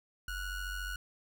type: ring-modulated tone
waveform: square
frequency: 714 Hz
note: F5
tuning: 38 cents sharp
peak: -34 dBFS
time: 0.28-0.96 s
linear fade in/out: 2 ms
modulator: 761 Hz
effects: none